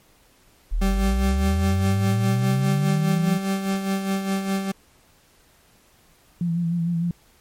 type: linear sweep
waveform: sine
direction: up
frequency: 36.41 to 174.61 Hz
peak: -19 dBFS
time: 0.71-3.38 s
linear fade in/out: 20 ms
type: tone with tremolo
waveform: 40% pulse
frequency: 194.1 Hz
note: G3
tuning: 17 cents flat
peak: -19 dBFS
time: 0.81-4.72 s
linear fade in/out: 10 ms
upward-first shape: sine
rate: 4.9 Hz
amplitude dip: 55%
type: tone with vibrato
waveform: sine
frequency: 170 Hz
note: F3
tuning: 46 cents flat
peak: -20 dBFS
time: 6.41-7.11 s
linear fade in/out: 2 ms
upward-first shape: sine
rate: 6.6 Hz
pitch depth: 42 cents each way
effects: pink hiss -57 dBFS RMS until 7.4 s + MP3 64 kbps